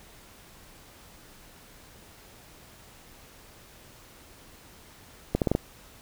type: accelerating click train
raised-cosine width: 2 ms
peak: -9 dBFS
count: 5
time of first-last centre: 5.35-5.551 s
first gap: 68 ms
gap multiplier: 0.8
effects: pink hiss -52 dBFS RMS until 6.01 s